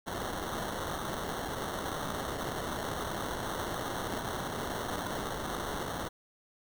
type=noise with sample-and-hold; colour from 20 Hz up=blue; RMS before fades=-36 dBFS; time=0.06-6.09 s; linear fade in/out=20 ms; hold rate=2450 Hz; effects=none